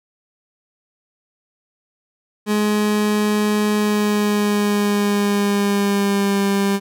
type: tone with pitch glide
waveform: 30% pulse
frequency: 210 to 198.67 Hz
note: G#3 to G3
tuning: +19 to +23 cents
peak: -13 dBFS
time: 2.46-6.8 s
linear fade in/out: 50 ms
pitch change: -96 cents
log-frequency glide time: 3.77-6.45 s
effects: none